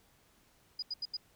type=tone bursts; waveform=sine; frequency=4930 Hz; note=D#8; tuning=17 cents flat; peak=-34 dBFS; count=4; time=0.79-1.169 s; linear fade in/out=5 ms; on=34 ms; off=81 ms; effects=pink hiss -67 dBFS RMS until 1.35 s